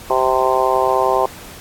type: harmonic tone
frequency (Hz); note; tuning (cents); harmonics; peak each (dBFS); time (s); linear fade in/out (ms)
130; C3; -11; 3 / 4 / 5 / 6 / 7 / 8; -20 / -20 / -20 / -20 / -20 / -20; 0.1-1.26; 2
effects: pink hiss -37 dBFS RMS until 1.6 s + AAC 64 kbps